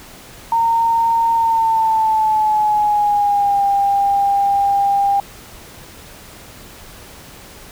sine tone with pitch glide, 918 to 799.2 Hz, A#5 to G5, -27 to +33 cents, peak -12 dBFS, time 0.52-5.2 s, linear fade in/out 2 ms, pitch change -240 cents, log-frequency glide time 1.34-3.63 s, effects pink hiss -39 dBFS RMS until 7.71 s

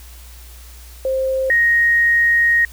sine tone pair in turn, 527 / 1871.5 Hz, C5 / A#6, +12 / +6 cents, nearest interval octave + minor seventh, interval 2194 cents, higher second, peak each -16 / -11 dBFS, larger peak second, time 1.05-1.5 / 1.5-2.65 s, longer second, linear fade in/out 2 ms, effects added 60 Hz sine -37 dBFS peak until 2.72 s + white hiss -44 dBFS RMS until 2.72 s

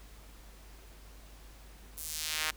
sawtooth tone with high-pass filter sweep, 155.56 Hz, D#3, in tune, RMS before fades -36 dBFS, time 1.97-2.51 s, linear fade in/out 10 ms, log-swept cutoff 11000 to 1500 Hz, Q 0.89, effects added 50 Hz sine -51 dBFS peak until 2.56 s + pink hiss -57 dBFS RMS until 2.56 s

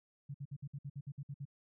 sine tone bursts, 140.5 Hz, C#3, 24 cents sharp, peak -40 dBFS, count 11, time 0.29-1.454 s, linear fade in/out 10 ms, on 54 ms, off 57 ms, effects none

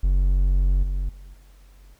triangle tone with level steps, 46.25 Hz, F#1, in tune, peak -14 / -20 / -37 / -45 / -43 dBFS, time 0.03-1.95 s, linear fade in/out 10 ms, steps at 0.83 / 1.09 / 1.34 / 1.78 s, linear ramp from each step 2 ms, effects pink hiss -60 dBFS RMS until 1.99 s

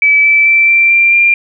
sine tone with pitch steps, 2300 / 2317 / 2335 / 2352 / 2370 / 2388 Hz, D7 / D7 / D7 / D7 / D7 / D7, -37 / -24 / -11 / +2 / +15 / +28 cents, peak -5 dBFS, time 0.02-1.34 s, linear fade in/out 2 ms, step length 220 ms, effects none

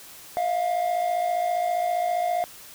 triangle tone pair together, 650 / 705 Hz, E5 / F5, -24 / +16 cents, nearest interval minor second, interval 140 cents, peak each -27 / -21 dBFS, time 0.37-2.44 s, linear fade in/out 0 ms, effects white hiss -45 dBFS RMS until 2.74 s

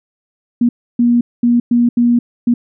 sine tone bursts at uneven times, 239.1 Hz, A#3, 44 cents sharp, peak -8 dBFS, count 6, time 0.61-0.69 / 0.99-1.21 / 1.43-1.6 / 1.71-1.89 / 1.97-2.19 / 2.47-2.54 s, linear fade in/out 5 ms, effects none

